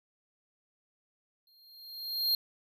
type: tone with exponential growth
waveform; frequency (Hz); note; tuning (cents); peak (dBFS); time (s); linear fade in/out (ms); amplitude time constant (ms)
square; 4213; C8; +11; -24; 1.47-2.35; 2; 190
effects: none